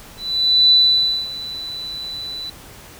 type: tone with ADSR envelope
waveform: sine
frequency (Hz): 3981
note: B7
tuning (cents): +13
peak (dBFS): -8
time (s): 0.17-2.5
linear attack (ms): 540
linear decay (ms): 560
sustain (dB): -18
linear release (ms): 5
effects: pink hiss -41 dBFS RMS until 2.99 s